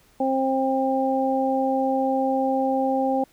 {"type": "harmonic tone", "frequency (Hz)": 265.6, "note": "C4", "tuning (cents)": 26, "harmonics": [1, 2, 3], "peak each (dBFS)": [-24, -24, -24], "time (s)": [0.2, 3.24], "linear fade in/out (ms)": 5, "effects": ["pink hiss -58 dBFS RMS until 3.32 s"]}